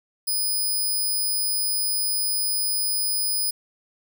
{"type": "tone", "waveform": "5% pulse", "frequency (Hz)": 5000, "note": "D#8", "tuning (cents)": 8, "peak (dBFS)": -15, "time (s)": [0.27, 3.51], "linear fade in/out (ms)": 10, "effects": []}